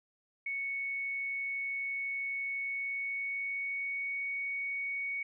sine tone with pitch glide, 2217 to 2232 Hz, C#7 to C#7, 0 to +11 cents, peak -33 dBFS, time 0.46-5.23 s, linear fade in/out 5 ms, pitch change +11 cents, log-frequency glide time 2.57-4.25 s, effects none

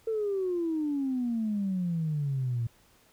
sine exponential sweep, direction down, 453.7 to 114.2 Hz, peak -26 dBFS, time 0.07-2.67 s, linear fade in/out 5 ms, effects tanh soft clip ceiling -22 dBFS + pink hiss -62 dBFS RMS until 3.12 s

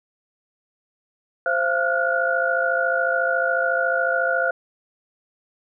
sine tone cluster, 524 / 681 / 1412 / 1466 Hz, C5 / F5 / F6 / F#6, +2 / -44 / +19 / -16 cents, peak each -24 dBFS, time 1.46-4.51 s, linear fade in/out 2 ms, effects none

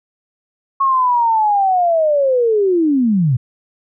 sine linear sweep, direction down, 1100 to 114.7 Hz, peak -11 dBFS, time 0.8-3.37 s, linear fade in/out 10 ms, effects none

